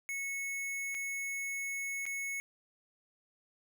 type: tone with dropouts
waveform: square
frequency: 2200 Hz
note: C#7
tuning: 14 cents flat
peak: -36 dBFS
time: 0.09-2.4 s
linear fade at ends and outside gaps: 0 ms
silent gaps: 0.945-0.949 / 2.055-2.064 s
effects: none